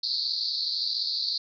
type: band-pass noise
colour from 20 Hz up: white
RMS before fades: -29 dBFS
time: 0.03-1.38 s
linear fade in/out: 5 ms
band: 4100 to 4700 Hz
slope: 96 dB/octave
effects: none